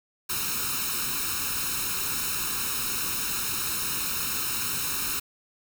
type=noise with comb filter; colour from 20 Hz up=white; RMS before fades=-29 dBFS; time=0.29-5.2 s; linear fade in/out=10 ms; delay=0.75 ms; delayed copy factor=+0.85; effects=none